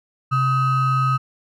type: ring-modulated tone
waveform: triangle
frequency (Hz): 698.5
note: F5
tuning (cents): 0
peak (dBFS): -11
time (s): 0.31-1.18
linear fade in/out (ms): 20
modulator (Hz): 567
effects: none